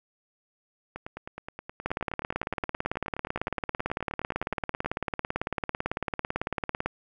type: two click trains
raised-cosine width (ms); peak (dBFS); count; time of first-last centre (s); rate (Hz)
0.5; -13 / -22; 91 / 38; 1.86-6.86 / 0.96-4.847; 18 / 9.52
effects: none